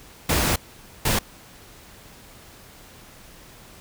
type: noise bursts at uneven times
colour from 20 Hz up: pink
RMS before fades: -21 dBFS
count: 2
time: 0.29-0.56 / 1.05-1.19 s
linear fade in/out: 5 ms
effects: pink hiss -47 dBFS RMS until 3.8 s